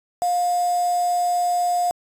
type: tone with quantisation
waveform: sine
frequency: 708 Hz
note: F5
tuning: 23 cents sharp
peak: -18 dBFS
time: 0.22-1.91 s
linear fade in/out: 0 ms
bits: 5
effects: resampled to 32000 Hz